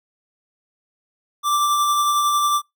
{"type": "tone with tremolo", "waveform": "square", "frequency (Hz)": 1174.7, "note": "D6", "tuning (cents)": 0, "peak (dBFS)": -16, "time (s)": [1.43, 2.62], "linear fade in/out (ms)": 50, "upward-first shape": "sine", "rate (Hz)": 11, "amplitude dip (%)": 25, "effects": ["noise-tail reverb RT60 0.2 s tail -26 dB re dry"]}